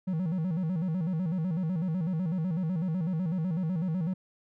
triangle tone with vibrato, 172.2 Hz, F3, 24 cents flat, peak -25 dBFS, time 0.07-4.14 s, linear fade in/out 10 ms, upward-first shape square, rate 8 Hz, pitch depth 140 cents each way, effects none

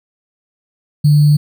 sine tone with sample-and-hold, 148.1 Hz, D3, 15 cents sharp, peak -6 dBFS, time 1.04-1.37 s, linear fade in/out 10 ms, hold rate 4410 Hz, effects none

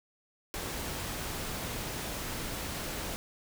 pink noise, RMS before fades -37 dBFS, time 0.54-3.16 s, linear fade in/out 0 ms, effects none

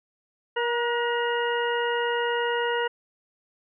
harmonic tone with a mistuned harmonic, 474.5 Hz, A#4, 31 cents sharp, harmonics 1 / 2 / 3 / 4 / 6, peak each -26 / -29 / -31 / -32 / -34 dBFS, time 0.56-2.88 s, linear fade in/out 10 ms, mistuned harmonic 3, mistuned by +32 cents, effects none

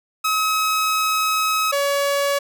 sawtooth tone pair in turn, 1278 / 564.7 Hz, D#6 / C#5, +46 / +32 cents, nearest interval octave + major second, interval 1414 cents, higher first, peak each -14 dBFS, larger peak neither, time 0.24-1.72 / 1.72-2.39 s, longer first, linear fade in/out 10 ms, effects none

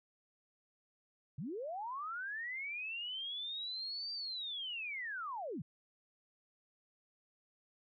sine linear two-way sweep, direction up then down, 116.54 to 4704 to 116.54 Hz, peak -39 dBFS, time 1.38-5.62 s, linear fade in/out 5 ms, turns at 4.13 s, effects none

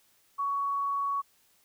sine tone, 1120 Hz, C#6, 18 cents sharp, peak -27 dBFS, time 0.38-1.22 s, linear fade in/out 20 ms, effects white hiss -66 dBFS RMS until 1.64 s

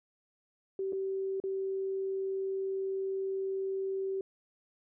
sine tone with dropouts, 385.6 Hz, G4, 28 cents flat, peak -31 dBFS, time 0.79-4.21 s, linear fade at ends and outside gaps 2 ms, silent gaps 0.924-0.93 / 1.401-1.438 s, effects none

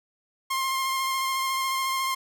sawtooth tone with vibrato, 1062 Hz, C6, 25 cents sharp, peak -21 dBFS, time 0.5-2.15 s, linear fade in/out 10 ms, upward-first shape square, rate 14 Hz, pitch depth 13 cents each way, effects none

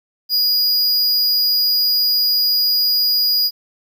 square tone, 4893 Hz, D#8, 30 cents flat, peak -14 dBFS, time 0.29-3.51 s, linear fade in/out 50 ms, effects 9-bit

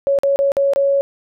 sine tone with dropouts, 556 Hz, C#5, 5 cents sharp, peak -12 dBFS, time 0.07-1.01 s, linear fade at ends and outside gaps 0 ms, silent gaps 0.188-0.234 / 0.36-0.39 / 0.519-0.568 / 0.735-0.76 s, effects none

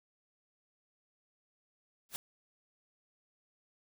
white noise with exponential growth, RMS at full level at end -34 dBFS, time 2.09-2.16 s, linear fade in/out 0 ms, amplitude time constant 15 ms, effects none

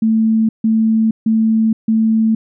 sine tone bursts, 221.8 Hz, A3, 14 cents sharp, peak -10 dBFS, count 4, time 0.02-2.35 s, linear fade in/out 5 ms, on 470 ms, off 150 ms, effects none

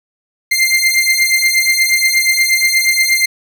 sawtooth beating tone pair, 2093 / 2101.4 Hz, C7 / C7, 0 / +7 cents, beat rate 8.4 Hz, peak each -10 dBFS, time 0.51-3.26 s, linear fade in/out 10 ms, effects none

